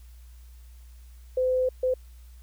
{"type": "tone bursts at uneven times", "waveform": "sine", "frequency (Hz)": 511, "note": "C5", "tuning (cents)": -41, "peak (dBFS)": -21, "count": 2, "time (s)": [[1.37, 1.69], [1.83, 1.94]], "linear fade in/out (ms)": 5, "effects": ["added 60 Hz sine -45 dBFS peak until 2.42 s", "white hiss -62 dBFS RMS until 2.42 s"]}